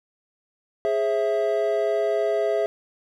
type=chord; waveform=triangle; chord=Ab augmented; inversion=none; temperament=equal with one note detuned; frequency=415.3 / 535.8 / 659.3 Hz; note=Ab4 / C5 / E5; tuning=0 / +41 / 0 cents; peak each=-22 / -27 / -21 dBFS; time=0.85-2.66 s; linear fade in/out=0 ms; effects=none